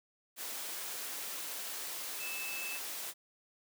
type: tone in noise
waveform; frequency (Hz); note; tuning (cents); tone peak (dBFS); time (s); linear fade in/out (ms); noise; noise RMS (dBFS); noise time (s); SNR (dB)
sine; 2624; E7; -9; -40; 2.18-2.8; 50; white; -41; 0.36-3.14; -2
effects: high-pass 300 Hz 12 dB/octave